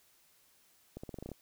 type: accelerating click train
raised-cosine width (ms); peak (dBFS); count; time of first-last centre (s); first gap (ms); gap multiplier
2; -29; 9; 0.97-1.317; 65; 0.88
effects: white hiss -67 dBFS RMS until 1.41 s